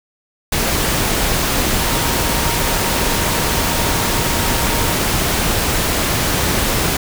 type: tone in noise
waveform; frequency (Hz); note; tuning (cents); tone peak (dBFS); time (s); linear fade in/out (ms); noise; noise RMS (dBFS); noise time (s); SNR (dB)
sine; 932.3; A#5; 0; -27; 1.8-4.97; 5; pink; -17; 0.52-6.97; -13
effects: none